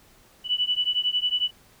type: beating tone pair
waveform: sine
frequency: 2960 / 2971 Hz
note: F#7 / F#7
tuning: 0 / +6 cents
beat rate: 11 Hz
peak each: -25 dBFS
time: 0.44-1.51 s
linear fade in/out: 50 ms
effects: pink hiss -56 dBFS RMS until 1.8 s